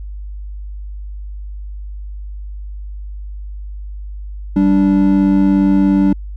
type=tone pair together; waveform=triangle; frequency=194.5 / 291.6 Hz; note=G3 / D4; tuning=-13 / -12 cents; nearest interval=perfect fifth; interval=701 cents; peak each=-10 dBFS; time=4.56-6.13 s; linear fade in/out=5 ms; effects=added 50 Hz sine -25 dBFS peak until 6.36 s

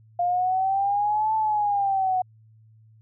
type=exponential two-way sweep; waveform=sine; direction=up then down; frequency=698.5 to 880 to 733 Hz; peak=-20 dBFS; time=0.19-2.22 s; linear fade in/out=5 ms; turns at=1.35 s; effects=added 110 Hz sine -51 dBFS peak until 3.01 s

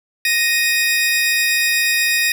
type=tone pair together; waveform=sawtooth; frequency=1864.7 / 2489 Hz; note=A#6 / D#7; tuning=0 / 0 cents; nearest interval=perfect fourth; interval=500 cents; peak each=-14 dBFS; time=0.25-2.32 s; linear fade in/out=2 ms; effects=none

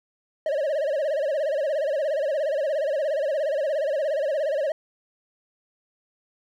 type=tone with vibrato; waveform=triangle; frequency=587.3 Hz; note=D5; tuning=in tune; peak=-20 dBFS; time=0.46-4.72 s; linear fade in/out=2 ms; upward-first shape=sine; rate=17 Hz; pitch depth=150 cents each way; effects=none

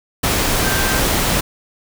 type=tone in noise; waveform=sine; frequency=1568 Hz; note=G6; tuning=in tune; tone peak=-23 dBFS; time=0.64-1 s; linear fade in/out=10 ms; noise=pink; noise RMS=-17 dBFS; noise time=0.23-1.41 s; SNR=-9 dB; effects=none

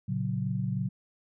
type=chord; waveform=sine; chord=F# major; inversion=first; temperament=just; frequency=115.62 / 138.75 / 185 Hz; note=A#2 / C#3 / F#3; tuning=-14 / +2 / 0 cents; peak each=-32 dBFS; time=0.08-0.89 s; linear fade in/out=10 ms; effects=none

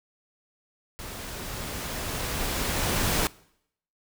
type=noise with level ramp; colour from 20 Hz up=pink; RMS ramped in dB=-39 to -24 dBFS; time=0.99-3.27 s; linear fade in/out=0 ms; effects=noise-tail reverb RT60 0.7 s tail -22 dB re dry

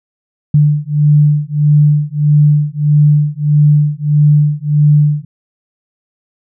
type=beating tone pair; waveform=sine; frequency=147.6 / 149.2 Hz; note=D3 / D3; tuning=+9 / +28 cents; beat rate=1.6 Hz; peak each=-10 dBFS; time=0.54-5.25 s; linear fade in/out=5 ms; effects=none

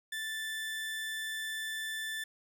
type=tone; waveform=30% pulse; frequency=1761 Hz; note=A6; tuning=1 cent sharp; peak=-33 dBFS; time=0.12-2.24 s; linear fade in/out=5 ms; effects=none

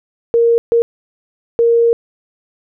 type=tone bursts at uneven times; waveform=sine; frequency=466.2 Hz; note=A#4; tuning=in tune; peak=-8 dBFS; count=3; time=0.34-0.58 / 0.72-0.82 / 1.59-1.93 s; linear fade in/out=0 ms; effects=none

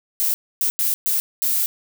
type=noise bursts at uneven times; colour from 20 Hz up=violet; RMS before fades=-20 dBFS; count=5; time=0.2-0.34 / 0.61-0.7 / 0.79-0.94 / 1.06-1.2 / 1.42-1.66 s; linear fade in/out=0 ms; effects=none

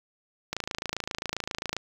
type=click train; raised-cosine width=0.2 ms; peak=-13 dBFS; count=35; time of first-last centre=0.53-1.766 s; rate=27.5 Hz; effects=7-bit

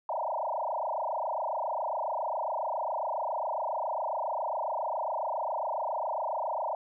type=tone with frequency modulation; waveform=sine; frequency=784 Hz; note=G5; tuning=in tune; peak=-29 dBFS; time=0.09-6.75 s; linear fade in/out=2 ms; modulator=27.3 Hz; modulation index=7.1; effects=none

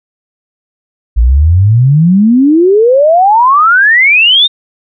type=exponential sweep; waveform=sine; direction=up; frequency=54.1 to 3729 Hz; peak=-3 dBFS; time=1.16-4.48 s; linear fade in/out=20 ms; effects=none

